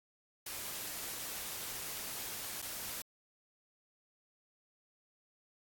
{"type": "noise with dropouts", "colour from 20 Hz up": "white", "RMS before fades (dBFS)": -42, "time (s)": [0.46, 3.02], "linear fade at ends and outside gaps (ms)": 5, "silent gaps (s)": [2.619, 2.623], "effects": ["AAC 64 kbps"]}